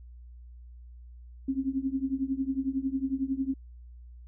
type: tone with tremolo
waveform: sine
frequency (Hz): 267.9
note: C4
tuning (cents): +41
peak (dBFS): -23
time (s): 1.48-3.54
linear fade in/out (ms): 5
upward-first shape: triangle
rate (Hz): 11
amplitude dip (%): 95
effects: added 60 Hz sine -45 dBFS peak until 4.27 s